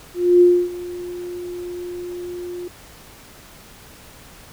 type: tone with ADSR envelope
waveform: sine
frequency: 353.9 Hz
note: F4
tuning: 23 cents sharp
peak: -7 dBFS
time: 0.14-2.68 s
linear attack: 270 ms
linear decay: 280 ms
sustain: -20 dB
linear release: 6 ms
effects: pink hiss -44 dBFS RMS until 4.52 s